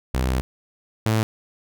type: tone pair in turn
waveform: sawtooth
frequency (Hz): 64 / 110.04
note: C2 / A2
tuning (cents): -38 / +1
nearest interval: major sixth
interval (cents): 939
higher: second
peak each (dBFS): -16 / -14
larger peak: second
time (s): 0.14-0.41 / 1.06-1.23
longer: first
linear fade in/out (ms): 0
effects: none